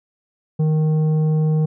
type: tone with tanh clipping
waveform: triangle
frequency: 155.56 Hz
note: D#3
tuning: in tune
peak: -16 dBFS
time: 0.59-1.66 s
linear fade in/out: 10 ms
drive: 12 dB
effects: none